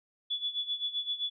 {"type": "tone with tremolo", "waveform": "sine", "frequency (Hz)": 3431, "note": "A7", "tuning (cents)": -44, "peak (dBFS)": -28, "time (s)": [0.3, 1.3], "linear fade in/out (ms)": 10, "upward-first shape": "sine", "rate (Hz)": 7.7, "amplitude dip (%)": 80, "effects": []}